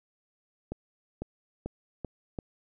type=accelerating click train; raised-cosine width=2 ms; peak=-21 dBFS; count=5; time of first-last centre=0.72-2.388 s; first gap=500 ms; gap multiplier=0.88; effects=none